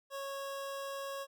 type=tone; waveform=25% pulse; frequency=551 Hz; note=C#5; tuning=11 cents flat; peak=-35 dBFS; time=0.1-1.27 s; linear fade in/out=50 ms; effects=none